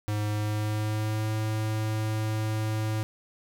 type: tone with pitch glide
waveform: square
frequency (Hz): 105.2 to 108.78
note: G#2 to A2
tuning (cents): +23 to -19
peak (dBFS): -27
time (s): 0.08-3.03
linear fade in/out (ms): 0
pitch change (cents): +58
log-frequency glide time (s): 0.28-1.32
effects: none